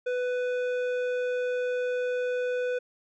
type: tone with hard clipping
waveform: sine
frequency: 497.1 Hz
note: B4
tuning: 11 cents sharp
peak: -28 dBFS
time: 0.06-2.79 s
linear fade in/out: 10 ms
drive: 10 dB
effects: resampled to 16000 Hz